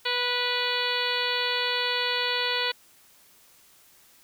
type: harmonic tone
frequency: 491 Hz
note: B4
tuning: 10 cents flat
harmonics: 1 / 2 / 3 / 4 / 5 / 6 / 7 / 8 / 9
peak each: -33 / -33 / -33 / -33 / -33 / -33 / -33 / -33 / -33 dBFS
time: 0.05-2.72 s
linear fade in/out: 10 ms
effects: white hiss -57 dBFS RMS until 4.23 s